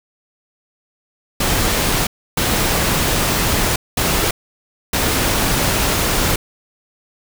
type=noise bursts at uneven times; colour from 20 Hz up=pink; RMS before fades=-17 dBFS; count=4; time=1.4-2.07 / 2.37-3.76 / 3.97-4.31 / 4.93-6.36 s; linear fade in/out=5 ms; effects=none